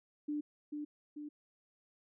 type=tone with echo; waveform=sine; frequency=296.6 Hz; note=D4; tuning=17 cents sharp; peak=-34 dBFS; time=0.28-0.41 s; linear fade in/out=10 ms; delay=440 ms; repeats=2; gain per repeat=-4 dB; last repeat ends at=1.29 s; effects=none